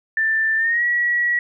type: tone with pitch glide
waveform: sine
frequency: 1775 to 1924.5 Hz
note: A6 to B6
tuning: +15 to -45 cents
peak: -16 dBFS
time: 0.17-1.39 s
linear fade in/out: 2 ms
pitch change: +140 cents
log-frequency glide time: 0.57-0.84 s
effects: none